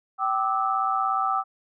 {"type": "tone cluster", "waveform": "sine", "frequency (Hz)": [773, 1186, 1303], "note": ["G5", "D6", "E6"], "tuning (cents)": [-24, 17, -20], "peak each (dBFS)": -26, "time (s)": [0.18, 1.44], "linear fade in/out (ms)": 50, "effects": []}